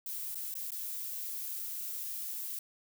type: noise with dropouts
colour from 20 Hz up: violet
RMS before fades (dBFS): -39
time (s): 0.06-2.59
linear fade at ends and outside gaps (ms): 2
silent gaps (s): 0.347-0.354 / 0.541-0.552 / 0.706-0.718
effects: none